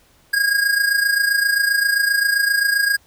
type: tone with amplitude modulation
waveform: square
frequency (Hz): 1632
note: G#6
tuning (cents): -31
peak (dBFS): -13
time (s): 0.33-2.97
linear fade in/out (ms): 10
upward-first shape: sine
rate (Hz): 27.6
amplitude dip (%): 65
effects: pink hiss -55 dBFS RMS until 3.06 s